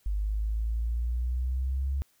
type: exponential sweep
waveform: sine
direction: up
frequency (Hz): 50 to 69.3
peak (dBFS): -26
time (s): 0.06-2.02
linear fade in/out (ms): 0
effects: white hiss -67 dBFS RMS until 2.2 s